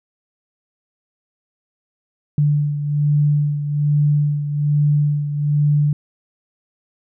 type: beating tone pair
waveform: sine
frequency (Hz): 146.83 / 148.03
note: D3 / D3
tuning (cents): 0 / +14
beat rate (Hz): 1.2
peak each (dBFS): -15 / -22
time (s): 2.38-5.93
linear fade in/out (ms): 2
effects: none

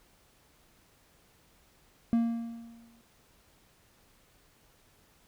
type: tone with exponential decay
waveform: triangle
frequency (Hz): 231.7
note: A#3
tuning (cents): -10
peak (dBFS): -19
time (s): 2.13-3.01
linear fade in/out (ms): 0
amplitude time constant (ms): 190
effects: pink hiss -64 dBFS RMS until 5.27 s

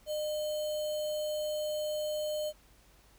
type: tone with sample-and-hold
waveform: sine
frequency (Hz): 607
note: D#5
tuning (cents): -43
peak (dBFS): -31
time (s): 0.06-2.53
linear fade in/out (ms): 50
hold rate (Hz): 3675
effects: added 50 Hz sine -63 dBFS peak until 3.18 s + pink hiss -63 dBFS RMS until 3.18 s

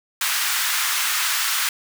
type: high-pass noise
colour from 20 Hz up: pink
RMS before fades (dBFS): -22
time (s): 0.21-1.69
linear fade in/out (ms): 2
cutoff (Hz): 1200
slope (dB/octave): 24
effects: none

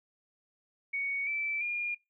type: tone with pitch steps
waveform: sine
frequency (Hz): 2232 / 2323 / 2417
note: C#7 / D7 / D7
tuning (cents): +11 / -20 / +49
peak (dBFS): -30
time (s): 0.93-1.95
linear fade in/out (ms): 10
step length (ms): 340
effects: noise-tail reverb RT60 0.2 s tail -22 dB re dry

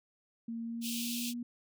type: tone with pitch glide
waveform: sine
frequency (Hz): 230 to 239.6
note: A#3 to A#3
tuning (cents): -23 to +48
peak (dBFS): -36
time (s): 0.48-1.43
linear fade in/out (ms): 5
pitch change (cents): +71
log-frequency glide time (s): 0.63-1.21
type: high-pass noise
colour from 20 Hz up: pink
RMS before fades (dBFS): -39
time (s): 0.81-1.34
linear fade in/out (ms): 50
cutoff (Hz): 2500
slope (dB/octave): 96
effects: none

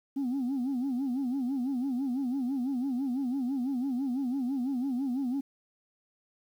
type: tone with vibrato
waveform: sine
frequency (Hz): 260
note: C4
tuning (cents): -11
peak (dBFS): -26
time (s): 0.16-5.41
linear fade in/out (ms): 10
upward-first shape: sine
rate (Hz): 6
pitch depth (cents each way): 140
effects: tanh soft clip ceiling -26 dBFS + 10-bit

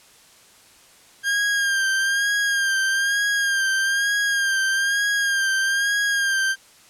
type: tone with vibrato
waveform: 40% pulse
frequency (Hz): 1606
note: G6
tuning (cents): +41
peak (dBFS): -18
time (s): 1.23-6.56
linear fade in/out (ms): 50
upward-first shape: sine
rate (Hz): 1.1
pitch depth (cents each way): 44
effects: white hiss -51 dBFS RMS until 6.89 s + low-pass 10000 Hz 12 dB/octave

